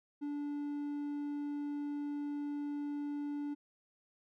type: tone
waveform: triangle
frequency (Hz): 290.3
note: D4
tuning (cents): -20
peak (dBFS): -34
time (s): 0.21-3.55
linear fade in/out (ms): 20
effects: none